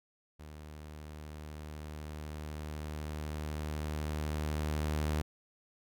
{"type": "tone with level ramp", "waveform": "sawtooth", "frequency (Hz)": 76, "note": "D#2", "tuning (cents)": -40, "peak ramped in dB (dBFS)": [-43, -26], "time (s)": [0.39, 5.22], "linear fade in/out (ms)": 10, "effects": []}